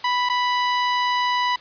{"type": "tone with dropouts", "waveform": "sawtooth", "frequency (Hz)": 987.8, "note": "B5", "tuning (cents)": 0, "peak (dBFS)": -15, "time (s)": [0.04, 1.56], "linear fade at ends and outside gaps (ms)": 5, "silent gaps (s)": [0.29, 0.297], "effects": ["white hiss -45 dBFS RMS until 1.6 s", "resampled to 11025 Hz"]}